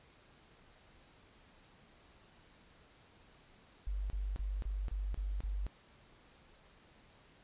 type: tone bursts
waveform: sine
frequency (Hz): 49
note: G1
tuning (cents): 0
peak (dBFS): -34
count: 7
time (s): 3.87-5.666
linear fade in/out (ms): 0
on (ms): 230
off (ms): 31
effects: pink hiss -63 dBFS RMS until 7.43 s + resampled to 8000 Hz

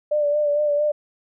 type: tone with vibrato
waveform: sine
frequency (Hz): 590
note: D5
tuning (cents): +8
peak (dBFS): -17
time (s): 0.11-0.92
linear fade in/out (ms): 10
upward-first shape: sine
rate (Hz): 4.4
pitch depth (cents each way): 33
effects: none

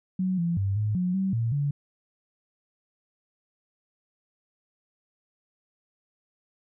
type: tone with pitch steps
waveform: sine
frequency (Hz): 185.9 / 170.1 / 98.2 / 106.1 / 180.7 / 191.7 / 115.2 / 143.1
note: F#3 / F3 / G2 / G#2 / F#3 / G3 / A#2 / D3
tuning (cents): +8 / -45 / +4 / +38 / -41 / -38 / -20 / -45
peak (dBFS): -23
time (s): 0.19-1.71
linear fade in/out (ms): 5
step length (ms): 190
effects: none

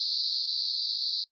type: band-pass noise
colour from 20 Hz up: white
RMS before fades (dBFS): -30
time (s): 0-1.24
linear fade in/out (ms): 2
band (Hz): 4000 to 4800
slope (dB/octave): 96
effects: noise-tail reverb RT60 0.1 s tail -23 dB re dry + Opus 48 kbps

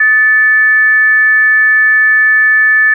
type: tone with frequency modulation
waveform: sine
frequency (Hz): 1748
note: A6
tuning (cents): -12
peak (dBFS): -5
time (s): 0-2.94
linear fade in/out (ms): 5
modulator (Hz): 499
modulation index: 0.24
effects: none

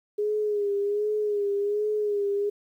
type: tone with vibrato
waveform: sine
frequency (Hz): 413.2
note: G#4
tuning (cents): -9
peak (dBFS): -23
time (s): 0.18-2.5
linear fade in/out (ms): 10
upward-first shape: sine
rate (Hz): 1.3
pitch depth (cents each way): 49
effects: 10-bit

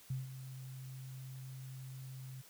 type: tone with ADSR envelope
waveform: sine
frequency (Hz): 131.1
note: C3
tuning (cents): +4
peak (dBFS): -34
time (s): 0.1-2.42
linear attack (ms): 6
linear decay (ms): 160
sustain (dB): -11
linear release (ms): 15
effects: white hiss -60 dBFS RMS until 2.49 s

